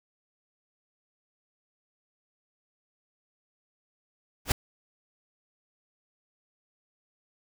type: noise with exponential growth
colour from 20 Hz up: pink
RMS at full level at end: -17 dBFS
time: 4.45-4.52 s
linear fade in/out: 5 ms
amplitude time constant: 15 ms
effects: none